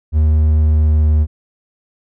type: tone with pitch glide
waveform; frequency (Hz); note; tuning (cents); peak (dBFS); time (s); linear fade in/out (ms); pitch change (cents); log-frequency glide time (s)
triangle; 77.1 to 76.43; D#2 to D#2; -15 to -30; -7; 0.12-1.27; 50; -15; 0.65-1.14
effects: none